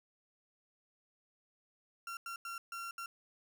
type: tone bursts at uneven times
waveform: 35% pulse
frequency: 1370 Hz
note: F6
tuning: 34 cents flat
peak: -39 dBFS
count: 5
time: 2.07-2.17 / 2.26-2.36 / 2.45-2.58 / 2.72-2.91 / 2.98-3.06 s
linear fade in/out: 2 ms
effects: none